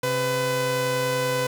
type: tone pair together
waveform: sawtooth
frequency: 133.11 / 502 Hz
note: C3 / B4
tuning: +30 / +28 cents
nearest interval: octave + major seventh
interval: 2298 cents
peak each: -25 / -19 dBFS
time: 0.03-1.47 s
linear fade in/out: 5 ms
effects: none